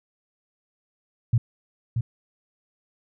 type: tone with echo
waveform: sine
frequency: 116.54 Hz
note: A#2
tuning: in tune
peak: -15 dBFS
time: 1.33-1.38 s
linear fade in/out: 5 ms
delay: 630 ms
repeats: 1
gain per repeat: -6 dB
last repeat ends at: 2.01 s
effects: none